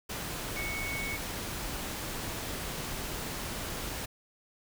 sine tone in noise, 2217 Hz, C#7, in tune, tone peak -35 dBFS, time 0.56-1.17 s, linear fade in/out 10 ms, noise pink, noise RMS -37 dBFS, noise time 0.09-4.06 s, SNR -1 dB, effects none

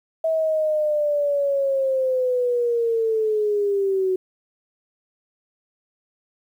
sine linear sweep, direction down, 649 to 370 Hz, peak -18 dBFS, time 0.24-4.16 s, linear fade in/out 5 ms, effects 9-bit

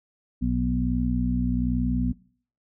harmonic tone with a mistuned harmonic, 61.1 Hz, B1, 18 cents flat, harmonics 1 / 2 / 3 / 4, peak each -27 / -31 / -28 / -25 dBFS, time 0.41-2.13 s, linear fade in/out 20 ms, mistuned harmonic 1, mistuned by -47 cents, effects noise-tail reverb RT60 0.5 s tail -21 dB re dry

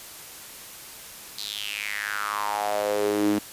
sawtooth tone with high-pass filter sweep, 103.8 Hz, G#2, in tune, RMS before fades -27 dBFS, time 1.38-3.39 s, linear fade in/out 5 ms, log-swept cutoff 4300 to 260 Hz, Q 5.5, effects white hiss -42 dBFS RMS until 3.52 s + resampled to 32000 Hz

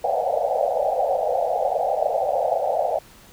white band-pass noise, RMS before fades -22 dBFS, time 0.04-2.99 s, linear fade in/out 5 ms, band 490 to 800 Hz, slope 96 dB/octave, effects pink hiss -49 dBFS RMS until 3.32 s

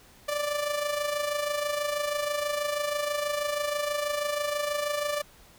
sawtooth tone with amplitude modulation, 587.3 Hz, D5, in tune, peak -21 dBFS, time 0.28-5.22 s, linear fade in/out 10 ms, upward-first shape sine, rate 26.2 Hz, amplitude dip 55%, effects pink hiss -55 dBFS RMS until 5.58 s

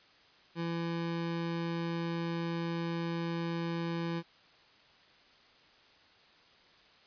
25% pulse tone, 168.1 Hz, E3, 34 cents sharp, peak -29 dBFS, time 0.55-4.23 s, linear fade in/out 50 ms, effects white hiss -61 dBFS RMS until 7.06 s + resampled to 11025 Hz

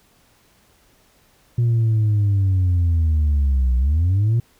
sine linear two-way sweep, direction down then up, 120 to 60.8 to 120 Hz, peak -12 dBFS, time 1.58-4.4 s, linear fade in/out 5 ms, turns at 3.77 s, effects tanh soft clip ceiling -13 dBFS + pink hiss -57 dBFS RMS until 4.59 s

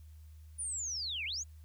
sine linear two-way sweep, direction down then up, 9700 to 2093 to 7000 Hz, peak -35 dBFS, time 0.58-1.44 s, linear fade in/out 20 ms, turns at 1.25 s, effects added 77 Hz sine -50 dBFS peak until 1.64 s + white hiss -71 dBFS RMS until 1.64 s

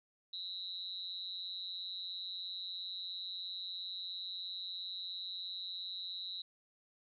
sine tone with amplitude modulation, 3914 Hz, B7, 16 cents flat, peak -36 dBFS, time 0.33-6.42 s, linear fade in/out 5 ms, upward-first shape sine, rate 183 Hz, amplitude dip 100%, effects none

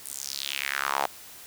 sawtooth tone with high-pass filter sweep, 69.3 Hz, C#2, in tune, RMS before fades -31 dBFS, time 0.05-1.06 s, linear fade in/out 0 ms, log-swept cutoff 9900 to 740 Hz, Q 3.2, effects white hiss -46 dBFS RMS until 1.46 s

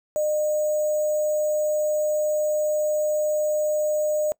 sine tone with sample-and-hold, 607 Hz, D#5, 43 cents flat, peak -20 dBFS, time 0.16-4.32 s, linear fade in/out 0 ms, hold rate 7350 Hz, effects noise-tail reverb RT60 0.1 s tail -24 dB re dry

